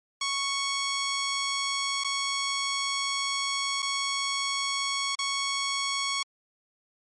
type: tone with dropouts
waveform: 10% pulse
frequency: 1108.7 Hz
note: C#6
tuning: in tune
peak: -18 dBFS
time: 0.21-6.23 s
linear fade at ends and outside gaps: 5 ms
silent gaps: 2.038-2.045 / 3.822-3.826 / 5.153-5.188 s
effects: MP3 48 kbps